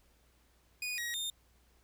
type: tone with pitch steps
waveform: sawtooth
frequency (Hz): 2470 / 1897 / 3639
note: D#7 / A#6 / A#7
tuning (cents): -13 / +30 / -42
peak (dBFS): -32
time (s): 0.82-1.3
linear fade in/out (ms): 2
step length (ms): 160
effects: added 60 Hz sine -67 dBFS peak until 1.83 s + pink hiss -70 dBFS RMS until 1.83 s